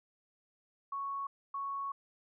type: tone bursts at uneven times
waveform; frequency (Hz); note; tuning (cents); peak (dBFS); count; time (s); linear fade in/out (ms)
sine; 1108.7; C#6; 0; -35; 2; 0.92-1.27 / 1.54-1.92; 5
effects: none